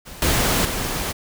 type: noise with level steps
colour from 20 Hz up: pink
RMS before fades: -38 / -19 / -25 dBFS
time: 0.05-1.13 s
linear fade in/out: 20 ms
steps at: 0.22 / 0.65 s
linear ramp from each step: 2 ms
effects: none